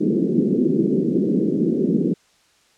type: band-pass noise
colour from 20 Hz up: pink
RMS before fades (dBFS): -19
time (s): 0-2.14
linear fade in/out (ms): 10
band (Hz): 170 to 420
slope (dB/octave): 48
effects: white hiss -58 dBFS RMS until 2.77 s + low-pass 7000 Hz 12 dB/octave